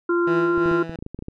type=harmonic tone; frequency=346.1 Hz; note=F4; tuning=16 cents flat; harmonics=1 / 3 / 4; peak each=-18 / -30 / -25 dBFS; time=0.09-0.83 s; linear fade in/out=5 ms
type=tone with tremolo; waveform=15% pulse; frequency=164.81 Hz; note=E3; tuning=in tune; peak=-18 dBFS; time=0.27-0.96 s; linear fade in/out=2 ms; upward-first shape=sine; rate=2.8 Hz; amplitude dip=65%
type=clicks; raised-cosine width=3 ms; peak=-20 dBFS; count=11; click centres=0.578 / 0.659 / 0.714 / 0.895 / 0.989 / 1.025 / 1.064 / 1.146 / 1.19 / 1.224 / 1.284 s
effects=low-pass 3000 Hz 12 dB/octave